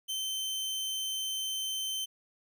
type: tone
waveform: sawtooth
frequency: 3092 Hz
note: G7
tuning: 24 cents flat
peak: -29 dBFS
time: 0.08-2.06 s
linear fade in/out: 20 ms
effects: none